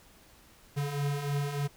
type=beating tone pair; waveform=square; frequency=140.5 / 143.8 Hz; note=C#3 / D3; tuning=+24 / -36 cents; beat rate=3.3 Hz; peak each=-37 / -31 dBFS; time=0.76-1.68 s; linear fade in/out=20 ms; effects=pink hiss -58 dBFS RMS until 1.76 s